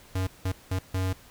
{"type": "tone bursts at uneven times", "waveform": "square", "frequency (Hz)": 93.6, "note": "F#2", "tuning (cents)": 20, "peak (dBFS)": -26, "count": 4, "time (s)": [[0.15, 0.27], [0.45, 0.52], [0.71, 0.79], [0.94, 1.13]], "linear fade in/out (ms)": 5, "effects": ["pink hiss -53 dBFS RMS until 1.3 s"]}